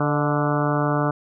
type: harmonic tone with a mistuned harmonic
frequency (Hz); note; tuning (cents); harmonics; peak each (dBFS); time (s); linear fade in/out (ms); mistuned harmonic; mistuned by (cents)
146.3; D3; -6; 1 / 2 / 3 / 4 / 5 / 6 / 7 / 8 / 9 / 10; -23 / -25 / -29 / -27 / -30 / -31 / -32 / -29 / -31 / -33; 0-1.11; 5; 4; +40
effects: none